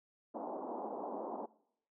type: band-pass noise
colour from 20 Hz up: white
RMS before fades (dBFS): -42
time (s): 0.34-1.46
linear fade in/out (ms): 10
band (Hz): 220 to 940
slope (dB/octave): 48
effects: noise-tail reverb RT60 0.7 s tail -21 dB re dry